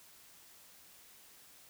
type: silence
effects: white hiss -59 dBFS RMS until 1.69 s